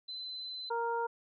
sine tone, 4042 Hz, B7, 39 cents sharp, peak -39 dBFS, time 0.08-0.7 s, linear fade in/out 10 ms
harmonic tone, 466.2 Hz, A#4, in tune, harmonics 1 / 2 / 3, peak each -35 / -33 / -41 dBFS, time 0.7-1.07 s, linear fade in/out 10 ms
effects none

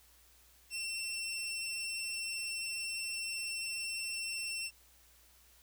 20% pulse tone, 2703 Hz, E7, 43 cents sharp, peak -32 dBFS, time 0.7-4.71 s, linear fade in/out 50 ms, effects added 60 Hz sine -67 dBFS peak until 5.62 s + white hiss -64 dBFS RMS until 5.62 s

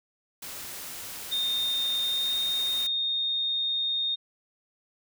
white noise, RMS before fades -39 dBFS, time 0.42-2.87 s, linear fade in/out 5 ms
sine tone with pitch glide, 3655 to 3685 Hz, A#7 to A#7, -35 to -21 cents, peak -25 dBFS, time 1.31-4.16 s, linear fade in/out 20 ms, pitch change +14 cents, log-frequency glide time 2.03-2.34 s
effects none

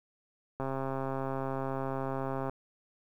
click train, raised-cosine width 1 ms, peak -21 dBFS, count 255, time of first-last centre 0.6-2.496 s, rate 134 Hz, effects 10-bit

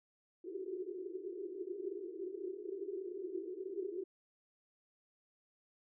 white band-pass noise, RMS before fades -43 dBFS, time 0.44-4.04 s, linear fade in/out 10 ms, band 350 to 400 Hz, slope 96 dB/octave, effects none

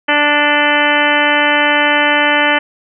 harmonic tone with a mistuned harmonic, 293.7 Hz, D4, in tune, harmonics 1 / 2 / 3 / 4 / 5 / 6 / 7 / 8 / 9 / 10, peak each -20 / -18 / -17 / -22 / -18 / -16 / -18 / -22 / -21 / -20 dBFS, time 0.08-2.59 s, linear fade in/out 10 ms, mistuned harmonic 10, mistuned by +48 cents, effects none

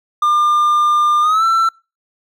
triangle tone with pitch glide, 1200 to 1339.2 Hz, D6 to E6, +37 to +27 cents, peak -9 dBFS, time 0.22-1.69 s, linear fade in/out 5 ms, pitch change +190 cents, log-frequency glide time 1.21-1.44 s, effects noise-tail reverb RT60 0.3 s tail -26 dB re dry

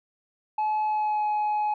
sine tone with pitch glide, 856 to 843.7 Hz, A5 to G#5, -48 to +27 cents, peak -20 dBFS, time 0.58-1.74 s, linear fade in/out 5 ms, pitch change -25 cents, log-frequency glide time 0.85-1.27 s, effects tanh soft clip ceiling -22 dBFS

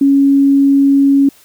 sine tone, 277.2 Hz, C#4, in tune, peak -6 dBFS, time 0.01-1.29 s, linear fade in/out 5 ms, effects white hiss -46 dBFS RMS until 1.44 s

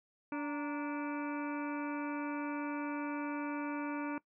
harmonic tone with a mistuned harmonic, 290.8 Hz, D4, 17 cents flat, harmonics 1 / 2 / 3 / 4 / 5 / 6 / 7 / 8 / 9, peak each -36 / -46 / -44 / -48 / -47 / -56 / -59 / -50 / -56 dBFS, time 0.32-4.18 s, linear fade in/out 2 ms, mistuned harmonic 3, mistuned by +96 cents, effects noise-tail reverb RT60 0.1 s tail -21 dB re dry

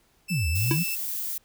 sawtooth tone, 2642 Hz, E7, 3 cents sharp, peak -27 dBFS, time 0.28-0.96 s, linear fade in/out 20 ms
sine exponential two-way sweep, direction down then up, 201.8 to 75 to 184.4 Hz, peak -23 dBFS, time 0.3-0.84 s, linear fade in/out 20 ms, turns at 0.48 s
violet noise, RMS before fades -31 dBFS, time 0.55-1.38 s, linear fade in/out 5 ms
square tone with exponential decay, 329.6 Hz, E4, in tune, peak -19 dBFS, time 0.71-0.8 s, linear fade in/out 0 ms, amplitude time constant 19 ms
effects pink hiss -64 dBFS RMS until 1.44 s

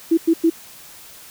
sine tone bursts, 329.6 Hz, E4, in tune, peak -11 dBFS, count 3, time 0.11-0.501 s, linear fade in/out 10 ms, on 65 ms, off 98 ms, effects white hiss -42 dBFS RMS until 1.3 s

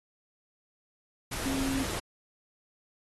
sine tone in noise, 268.9 Hz, C4, 47 cents sharp, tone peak -29 dBFS, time 1.45-1.84 s, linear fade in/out 10 ms, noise pink, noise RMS -35 dBFS, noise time 1.31-2 s, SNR +3 dB, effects AAC 32 kbps

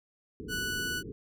white low-pass noise, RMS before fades -41 dBFS, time 0.4-1.12 s, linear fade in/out 0 ms, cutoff 450 Hz, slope 96 dB/octave
sawtooth tone, 1480 Hz, F#6, in tune, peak -28 dBFS, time 0.48-1.03 s, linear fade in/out 50 ms
effects none

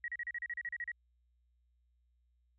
sine tone bursts, 1907 Hz, A#6, 39 cents sharp, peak -36 dBFS, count 12, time 0.04-0.917 s, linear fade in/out 2 ms, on 41 ms, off 35 ms, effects added 60 Hz sine -70 dBFS peak until 2.58 s

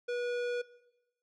sine tone with tanh clipping, 485.4 Hz, B4, 30 cents flat, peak -34 dBFS, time 0.08-0.62 s, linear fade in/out 10 ms, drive 17 dB, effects noise-tail reverb RT60 1.0 s tail -19 dB re dry

